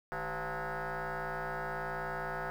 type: tone with frequency modulation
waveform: sine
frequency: 387.5 Hz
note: G4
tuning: 20 cents flat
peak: -33 dBFS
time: 0.12-2.5 s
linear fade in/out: 0 ms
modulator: 179 Hz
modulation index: 7.4
effects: tanh soft clip ceiling -32 dBFS + 10-bit